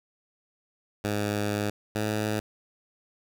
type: tone pair in turn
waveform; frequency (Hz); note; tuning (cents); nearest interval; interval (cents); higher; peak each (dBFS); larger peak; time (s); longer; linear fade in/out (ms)
10% pulse; 103.83 / 106.81; G#2 / G#2; 0 / +49; unison; 49; second; -18; neither; 1.04-1.7 / 1.95-2.4; first; 5
effects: none